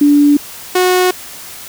sine / sawtooth tone pair in turn, 290 / 365.4 Hz, D4 / F#4, -22 / -22 cents, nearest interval major third, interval 400 cents, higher second, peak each -5 dBFS, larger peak neither, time 0.01-0.37 / 0.75-1.11 s, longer neither, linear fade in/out 5 ms, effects white hiss -31 dBFS RMS until 1.68 s

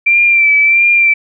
sine tone with vibrato, 2349 Hz, D7, in tune, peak -6 dBFS, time 0.06-1.14 s, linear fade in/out 10 ms, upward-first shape sine, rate 1.5 Hz, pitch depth 38 cents each way, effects none

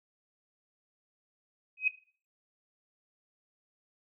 sine tone with exponential growth, 2527 Hz, D#7, 26 cents sharp, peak -19 dBFS, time 1.77-1.88 s, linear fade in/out 5 ms, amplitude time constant 23 ms, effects noise-tail reverb RT60 0.4 s tail -17 dB re dry

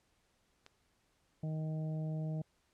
click, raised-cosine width 0.2 ms, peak -36 dBFS, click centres 0.664 s
harmonic tone, 156.6 Hz, D#3, 11 cents sharp, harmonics 1 / 2 / 3 / 4 / 5, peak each -35 / -49 / -53 / -49 / -59 dBFS, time 1.43-2.42 s, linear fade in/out 5 ms
effects pink hiss -75 dBFS RMS until 2.73 s + low-pass 10000 Hz 12 dB/octave

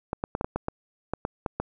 clicks, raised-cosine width 1 ms, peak -13 dBFS, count 11, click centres 0.131 / 0.239 / 0.351 / 0.411 / 0.445 / 0.56 / 0.684 / 1.136 / 1.251 / 1.462 / 1.6 s, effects none

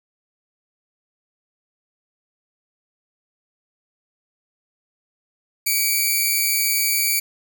5% pulse tone pair together, 2259 / 2339 Hz, C#7 / D7, +32 / -8 cents, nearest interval minor second, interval 60 cents, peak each -11 dBFS, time 5.66-7.2 s, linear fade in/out 10 ms, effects none

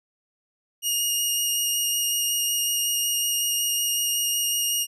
15% pulse tone with vibrato, 2855 Hz, F7, 37 cents sharp, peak -15 dBFS, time 0.82-4.87 s, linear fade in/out 50 ms, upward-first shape square, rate 5.4 Hz, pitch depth 8 cents each way, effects none

